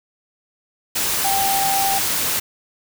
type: tone in noise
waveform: sine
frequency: 784 Hz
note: G5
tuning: in tune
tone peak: -19 dBFS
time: 1.24-1.99 s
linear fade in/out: 10 ms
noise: white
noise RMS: -21 dBFS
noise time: 0.95-2.4 s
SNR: -1 dB
effects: none